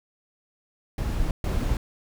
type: noise bursts at uneven times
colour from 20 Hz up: brown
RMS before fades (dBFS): -25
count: 2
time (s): 0.98-1.31 / 1.44-1.77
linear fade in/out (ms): 2
effects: none